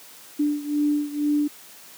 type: beating tone pair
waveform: sine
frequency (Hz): 293.7 / 295.8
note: D4 / D4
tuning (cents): 0 / +13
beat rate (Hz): 2.1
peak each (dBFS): -22 / -25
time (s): 0.39-1.48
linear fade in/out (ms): 10
effects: white hiss -46 dBFS RMS until 1.97 s + high-pass 150 Hz 12 dB/octave